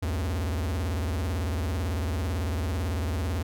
square tone with vibrato, 82.6 Hz, E2, 4 cents sharp, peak -27 dBFS, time 0.02-3.43 s, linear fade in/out 10 ms, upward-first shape sine, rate 18 Hz, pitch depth 290 cents each way, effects none

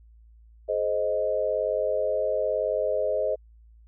sine chord, Ab major, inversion none, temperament equal with one note detuned, 425.3 / 523.3 / 622.3 Hz, Ab4 / C5 / Eb5, +41 / 0 / 0 cents, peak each -30 / -27 / -26 dBFS, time 0.68-3.36 s, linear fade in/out 20 ms, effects added 56 Hz sine -50 dBFS peak until 3.87 s

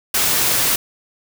white noise, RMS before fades -17 dBFS, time 0.14-0.76 s, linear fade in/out 5 ms, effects none

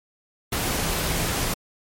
sine tone in noise, 164.81 Hz, E3, in tune, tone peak -32 dBFS, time 0.78-1.28 s, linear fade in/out 5 ms, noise pink, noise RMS -25 dBFS, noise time 0.52-1.54 s, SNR -10 dB, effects MP3 64 kbps

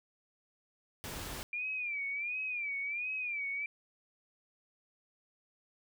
pink noise, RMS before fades -42 dBFS, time 1.04-1.43 s, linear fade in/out 0 ms
sine tone with vibrato, 2379 Hz, D7, 22 cents sharp, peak -34 dBFS, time 1.53-3.66 s, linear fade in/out 2 ms, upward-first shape sine, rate 1.4 Hz, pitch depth 120 cents each way
effects none

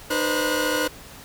sawtooth tone cluster, 305.2 / 488.3 / 522 / 1451 Hz, D#4 / B4 / C5 / F#6, -33 / -20 / -4 / -34 cents, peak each -23 dBFS, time 0.1-0.88 s, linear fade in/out 10 ms, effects pink hiss -43 dBFS RMS until 1.24 s

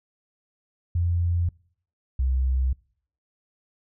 sine tone pair in turn, 86.4 / 64.73 Hz, F2 / C2, -18 / -18 cents, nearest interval perfect fourth, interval 500 cents, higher first, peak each -20 dBFS, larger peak neither, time 0.95-1.49 / 2.19-2.73 s, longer neither, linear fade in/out 5 ms, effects noise-tail reverb RT60 0.6 s tail -25 dB re dry

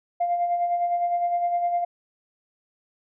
sine tone with tremolo, 698.5 Hz, F5, in tune, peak -18 dBFS, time 0.2-1.85 s, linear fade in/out 10 ms, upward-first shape sine, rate 9.8 Hz, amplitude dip 50%, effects tanh soft clip ceiling -16 dBFS

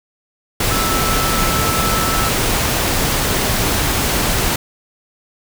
sine tone in noise, 1317 Hz, E6, 2 cents flat, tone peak -21 dBFS, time 0.71-2.29 s, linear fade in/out 5 ms, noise pink, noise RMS -17 dBFS, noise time 0.6-4.56 s, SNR -7 dB, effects none

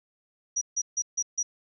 sine tone bursts, 5800 Hz, F#8, 35 cents flat, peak -24 dBFS, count 5, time 0.56-1.43 s, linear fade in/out 10 ms, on 54 ms, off 150 ms, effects none

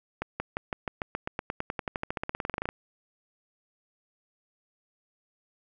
accelerating click train, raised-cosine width 0.5 ms, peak -15 dBFS, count 29, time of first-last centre 0.22-2.689 s, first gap 180 ms, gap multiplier 0.94, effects none

